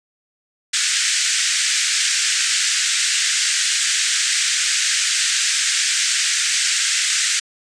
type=band-pass noise; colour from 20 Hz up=white; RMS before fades=-19 dBFS; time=0.73-7.4 s; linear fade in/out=10 ms; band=1500 to 8500 Hz; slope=48 dB/octave; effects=resampled to 22050 Hz